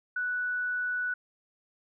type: tone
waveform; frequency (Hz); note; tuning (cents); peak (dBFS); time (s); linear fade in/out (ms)
sine; 1480; F#6; 0; -28; 0.16-1.14; 5
effects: none